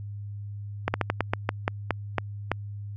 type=slowing click train; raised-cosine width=0.5 ms; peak=-8 dBFS; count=11; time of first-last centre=0.88-2.516 s; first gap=60 ms; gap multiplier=1.21; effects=added 102 Hz sine -34 dBFS peak until 2.96 s